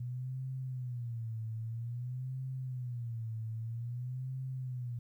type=tone with vibrato; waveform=sine; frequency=120.9 Hz; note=B2; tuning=36 cents flat; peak=-36 dBFS; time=0-4.99 s; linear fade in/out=5 ms; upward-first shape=sine; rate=0.51 Hz; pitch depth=140 cents each way; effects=12-bit